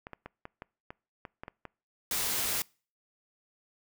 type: clicks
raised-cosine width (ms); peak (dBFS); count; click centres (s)
0.5; -26; 10; 0.069 / 0.133 / 0.26 / 0.454 / 0.621 / 0.905 / 1.252 / 1.435 / 1.481 / 1.653
type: noise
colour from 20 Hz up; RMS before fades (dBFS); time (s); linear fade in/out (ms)
white; -31; 2.11-2.62; 2
effects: noise-tail reverb RT60 0.4 s tail -26 dB re dry